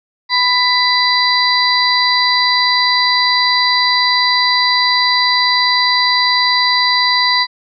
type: harmonic tone with a mistuned harmonic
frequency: 995 Hz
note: B5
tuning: 13 cents sharp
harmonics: 1 / 2 / 4 / 5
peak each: -16 / -16 / -16 / -16 dBFS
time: 0.29-7.47 s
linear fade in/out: 50 ms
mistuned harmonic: 5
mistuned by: -80 cents
effects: none